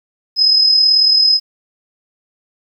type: tone with amplitude modulation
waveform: sine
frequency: 5080 Hz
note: D#8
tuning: 35 cents sharp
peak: -6 dBFS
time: 0.36-1.4 s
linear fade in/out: 50 ms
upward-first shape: sine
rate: 38.2 Hz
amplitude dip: 45%
effects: 8-bit